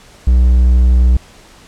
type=tone; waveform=triangle; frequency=61.74 Hz; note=B1; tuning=in tune; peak=-4 dBFS; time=0.27-1.17 s; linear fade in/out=5 ms; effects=pink hiss -42 dBFS RMS until 1.67 s + low-pass 9000 Hz 12 dB/octave